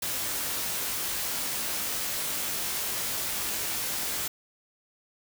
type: noise with comb filter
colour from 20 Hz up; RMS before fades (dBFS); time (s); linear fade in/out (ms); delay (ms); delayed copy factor
white; -31; 0.02-4.28; 5; 19; +0.5
effects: none